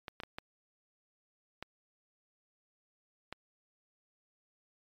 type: clicks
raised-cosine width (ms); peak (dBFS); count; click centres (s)
0.3; -24; 6; 0.082 / 0.202 / 0.235 / 0.385 / 1.626 / 3.326
effects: MP3 96 kbps